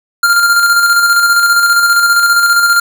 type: tone with tremolo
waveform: square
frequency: 1396.9 Hz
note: F6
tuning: in tune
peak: -6 dBFS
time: 0.23-2.8 s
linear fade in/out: 5 ms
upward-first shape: square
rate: 15 Hz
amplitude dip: 35%
effects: none